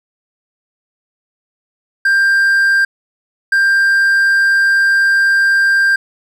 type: tone pair in turn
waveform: triangle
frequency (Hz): 1588 / 1588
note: G6 / G6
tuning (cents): +22 / +22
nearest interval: unison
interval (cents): 0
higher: neither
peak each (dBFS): -7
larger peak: neither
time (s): 2.05-2.85 / 3.52-5.96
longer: second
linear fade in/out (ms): 5
effects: none